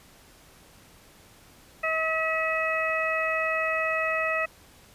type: harmonic tone with a mistuned harmonic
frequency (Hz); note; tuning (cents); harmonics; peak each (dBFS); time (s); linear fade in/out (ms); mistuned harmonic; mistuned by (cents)
640; D#5; +49; 1 / 2 / 3 / 4; -29 / -30 / -29 / -30; 1.83-4.46; 10; 3; +20
effects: pink hiss -54 dBFS RMS until 4.94 s + resampled to 32000 Hz